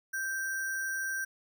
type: tone with sample-and-hold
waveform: sine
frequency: 1568 Hz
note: G6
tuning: in tune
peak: -31 dBFS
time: 0.13-1.25 s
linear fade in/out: 10 ms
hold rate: 7350 Hz
effects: none